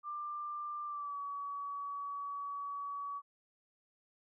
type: tone with pitch glide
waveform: sine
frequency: 1188 to 1135 Hz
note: D6 to C#6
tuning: +20 to +41 cents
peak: -38 dBFS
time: 0.03-3.22 s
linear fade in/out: 50 ms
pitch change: -79 cents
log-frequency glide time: 0.85-1.19 s
effects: none